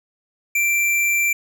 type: tone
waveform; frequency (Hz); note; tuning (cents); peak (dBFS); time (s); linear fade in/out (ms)
square; 2352; D7; +2; -17; 0.55-1.33; 5
effects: none